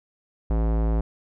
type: tone with low-pass filter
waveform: square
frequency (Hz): 55.3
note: A1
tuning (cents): +9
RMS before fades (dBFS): -22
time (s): 0.5-1.01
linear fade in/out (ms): 5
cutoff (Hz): 790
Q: 0.9
effects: none